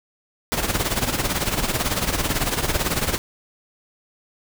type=noise with tremolo; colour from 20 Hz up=pink; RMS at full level=-20 dBFS; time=0.52-3.18 s; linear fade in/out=0 ms; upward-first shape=sine; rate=18 Hz; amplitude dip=70%; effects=none